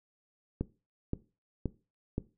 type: click train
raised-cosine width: 3 ms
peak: -18 dBFS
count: 4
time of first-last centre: 0.61-2.181 s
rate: 1.91 Hz
effects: noise-tail reverb RT60 0.3 s tail -18 dB re dry